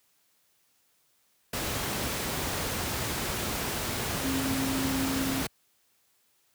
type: tone in noise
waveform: sine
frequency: 267.1 Hz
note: C4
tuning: 36 cents sharp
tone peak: -29 dBFS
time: 4.24-5.42 s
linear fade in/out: 5 ms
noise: pink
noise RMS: -31 dBFS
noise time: 1.53-5.47 s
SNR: -1 dB
effects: white hiss -69 dBFS RMS until 6.54 s + high-pass 60 Hz 12 dB/octave